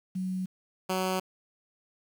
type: tone pair in turn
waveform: sine / 10% pulse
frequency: 185.9 / 186.67 Hz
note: F#3 / F#3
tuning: +8 / +16 cents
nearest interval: unison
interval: 8 cents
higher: second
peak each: -29 / -19 dBFS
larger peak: second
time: 0.15-0.46 / 0.89-1.2 s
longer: neither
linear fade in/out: 10 ms
effects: 9-bit